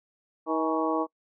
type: harmonic tone with a mistuned harmonic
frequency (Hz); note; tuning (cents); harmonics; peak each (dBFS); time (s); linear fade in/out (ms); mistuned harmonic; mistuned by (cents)
159.2; D#3; +40; 2 / 3 / 4 / 5 / 6 / 7; -28 / -31 / -32 / -33 / -34 / -31; 0.46-1.07; 50; 5; +79
effects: noise-tail reverb RT60 0.1 s tail -25 dB re dry